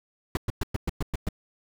brown noise bursts, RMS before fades -26 dBFS, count 8, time 0.35-1.288 s, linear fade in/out 2 ms, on 21 ms, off 110 ms, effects none

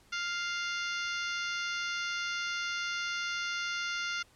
harmonic tone with a mistuned harmonic, 698.5 Hz, F5, in tune, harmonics 2 / 3 / 4 / 5 / 6 / 7 / 8 / 9, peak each -35 / -39 / -41 / -43 / -45 / -46 / -47 / -48 dBFS, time 0.12-4.23 s, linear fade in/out 10 ms, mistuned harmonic 6, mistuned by +36 cents, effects pink hiss -63 dBFS RMS until 4.35 s + low-pass 11000 Hz 12 dB/octave

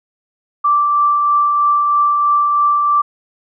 sine tone with tremolo, 1170 Hz, D6, 7 cents flat, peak -9 dBFS, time 0.64-3.02 s, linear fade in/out 10 ms, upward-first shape triangle, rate 3.1 Hz, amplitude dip 30%, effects none

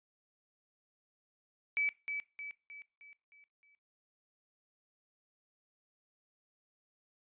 sine tone with echo, 2297 Hz, D7, 39 cents flat, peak -29 dBFS, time 1.77-1.89 s, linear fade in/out 0 ms, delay 310 ms, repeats 6, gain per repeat -6 dB, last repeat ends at 3.75 s, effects noise-tail reverb RT60 0.3 s tail -20 dB re dry + resampled to 8000 Hz

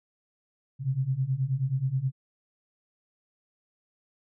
sine beating tone pair, 127.2 / 136.6 Hz, C3 / C#3, -48 / -25 cents, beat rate 9.4 Hz, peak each -29 / -27 dBFS, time 0.79-2.12 s, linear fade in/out 50 ms, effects none

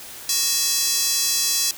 square tone with high-pass filter, 371.2 Hz, F#4, 6 cents sharp, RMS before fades -21 dBFS, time 0.29-1.71 s, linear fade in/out 2 ms, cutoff 5400 Hz, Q 1.8, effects white hiss -38 dBFS RMS until 1.77 s

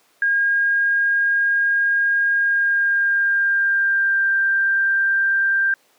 sine tone with pitch glide, 1623 to 1582.3 Hz, G#6 to G6, -40 to +16 cents, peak -15 dBFS, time 0.22-5.74 s, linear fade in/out 2 ms, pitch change -44 cents, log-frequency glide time 2.33-4.32 s, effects pink hiss -58 dBFS RMS until 5.98 s + high-pass 400 Hz 12 dB/octave

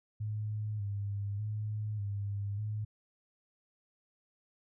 sine tone with vibrato, 103.7 Hz, G#2, 2 cents flat, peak -33 dBFS, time 0.2-2.85 s, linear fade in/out 10 ms, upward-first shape square, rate 0.84 Hz, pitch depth 47 cents each way, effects none

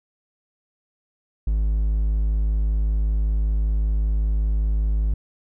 triangle tone, 52.6 Hz, G#1, 23 cents sharp, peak -16 dBFS, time 1.47-5.14 s, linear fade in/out 5 ms, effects none

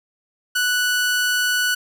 sawtooth tone, 1480 Hz, F#6, in tune, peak -14 dBFS, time 0.55-1.75 s, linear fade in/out 10 ms, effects none

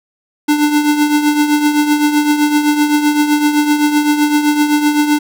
square tone with tremolo, 296.9 Hz, D4, 19 cents sharp, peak -8 dBFS, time 0.48-5.19 s, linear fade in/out 10 ms, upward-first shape triangle, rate 7.8 Hz, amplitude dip 65%, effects none

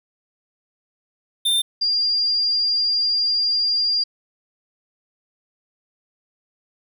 square / sine tone pair in turn, 3593 / 4796 Hz, A7 / D8, +36 / +36 cents, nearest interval perfect fourth, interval 500 cents, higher second, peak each -17 dBFS, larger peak neither, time 1.45-1.62 / 1.81-4.04 s, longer second, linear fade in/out 10 ms, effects none

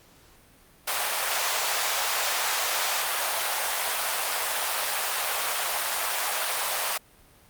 pink high-pass noise, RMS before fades -27 dBFS, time 0.87-6.98 s, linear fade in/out 10 ms, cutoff 640 Hz, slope 24 dB/octave, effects pink hiss -56 dBFS RMS until 7.49 s + Opus 48 kbps

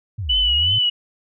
sine exponential two-way sweep, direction down then up, 116.54 to 44.97 to 116.54 Hz, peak -23 dBFS, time 0.18-0.79 s, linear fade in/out 10 ms, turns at 0.37 s
sine tone with vibrato, 2960 Hz, F#7, in tune, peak -15 dBFS, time 0.29-0.9 s, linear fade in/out 10 ms, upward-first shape triangle, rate 2.8 Hz, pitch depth 51 cents each way
effects none

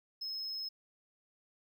triangle tone, 5170 Hz, E8, 34 cents flat, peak -36 dBFS, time 0.21-0.69 s, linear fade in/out 10 ms, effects 13-bit

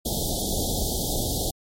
pink band-stop noise, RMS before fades -26 dBFS, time 0.05-1.51 s, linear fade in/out 10 ms, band 820 to 3300 Hz, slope 96 dB/octave, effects MP3 64 kbps

